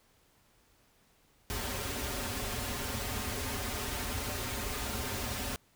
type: noise with comb filter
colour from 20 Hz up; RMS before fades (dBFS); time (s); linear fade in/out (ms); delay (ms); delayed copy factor
pink; -36; 1.5-5.56; 0; 6.1; -0.95
effects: pink hiss -67 dBFS RMS until 5.75 s